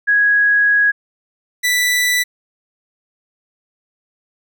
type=tone pair in turn; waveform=sine / sawtooth; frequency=1661.2 / 1975.5 Hz; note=G#6 / B6; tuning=0 / 0 cents; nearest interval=minor third; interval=300 cents; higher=second; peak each=-10 dBFS; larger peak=neither; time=0.07-0.92 / 1.63-2.24 s; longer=first; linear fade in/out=20 ms; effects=none